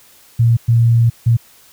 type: tone bursts at uneven times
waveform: sine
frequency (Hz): 116.54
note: A#2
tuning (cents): 0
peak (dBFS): -8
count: 3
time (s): 0.39-0.57 / 0.68-1.1 / 1.26-1.37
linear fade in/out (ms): 10
effects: white hiss -47 dBFS RMS until 1.72 s